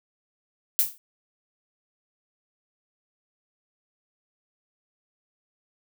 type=noise with exponential decay; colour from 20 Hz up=violet; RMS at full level=-17 dBFS; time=0.79-0.98 s; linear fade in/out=0 ms; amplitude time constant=40 ms; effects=none